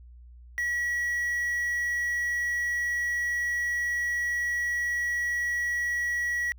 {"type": "tone with quantisation", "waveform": "triangle", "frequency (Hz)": 1927, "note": "B6", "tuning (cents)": -43, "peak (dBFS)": -24, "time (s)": [0.58, 6.52], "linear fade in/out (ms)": 0, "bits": 8, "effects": ["added 60 Hz sine -46 dBFS peak until 6.58 s"]}